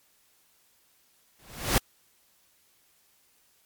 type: noise with exponential growth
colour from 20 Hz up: pink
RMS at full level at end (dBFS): -20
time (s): 1.39-1.78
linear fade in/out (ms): 1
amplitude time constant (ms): 84
effects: white hiss -65 dBFS RMS until 3.65 s + MP3 96 kbps